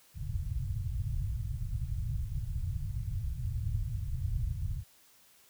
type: low-pass noise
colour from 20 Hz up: white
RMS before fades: -34 dBFS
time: 0.14-4.84 s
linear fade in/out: 50 ms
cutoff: 130 Hz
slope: 48 dB/octave
effects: white hiss -62 dBFS RMS until 5.49 s